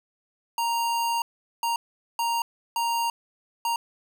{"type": "tone bursts at uneven times", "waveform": "square", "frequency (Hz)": 932.3, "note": "A#5", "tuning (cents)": 0, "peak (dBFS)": -24, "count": 5, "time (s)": [[0.58, 1.22], [1.63, 1.76], [2.19, 2.42], [2.76, 3.1], [3.65, 3.76]], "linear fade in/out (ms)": 2, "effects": []}